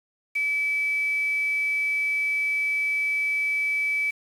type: tone with quantisation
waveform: sine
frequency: 2300 Hz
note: D7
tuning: 37 cents flat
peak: -22 dBFS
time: 0.35-4.11 s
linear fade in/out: 10 ms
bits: 7
effects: resampled to 32000 Hz